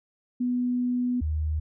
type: tone pair in turn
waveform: sine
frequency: 246.9 / 77.23 Hz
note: B3 / D#2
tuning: 0 / -12 cents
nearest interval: octave + minor sixth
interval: 2012 cents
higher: first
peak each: -23 / -24 dBFS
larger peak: first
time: 0.4-1.21 / 1.21-1.6 s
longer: first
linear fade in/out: 10 ms
effects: none